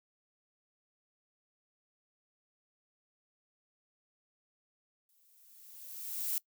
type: noise with exponential growth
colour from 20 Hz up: violet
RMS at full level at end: -32 dBFS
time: 5.09-6.38 s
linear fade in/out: 2 ms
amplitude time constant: 280 ms
effects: noise-tail reverb RT60 0.1 s tail -22 dB re dry